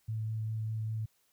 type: tone with vibrato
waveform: sine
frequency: 110 Hz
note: A2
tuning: in tune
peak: -32 dBFS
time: 0.08-1.06 s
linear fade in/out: 10 ms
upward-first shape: sine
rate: 5 Hz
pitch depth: 10 cents each way
effects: white hiss -72 dBFS RMS until 1.32 s